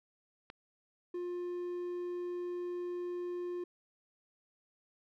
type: click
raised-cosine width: 0.3 ms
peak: -30 dBFS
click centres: 0.501 s
type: tone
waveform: triangle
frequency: 353.8 Hz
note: F4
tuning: 23 cents sharp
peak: -34 dBFS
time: 1.14-3.64 s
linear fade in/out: 5 ms
effects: none